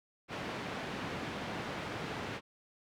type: band-pass noise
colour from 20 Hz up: pink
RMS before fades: -40 dBFS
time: 0.28-2.41 s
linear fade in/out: 50 ms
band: 130 to 2900 Hz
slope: 12 dB/octave
effects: none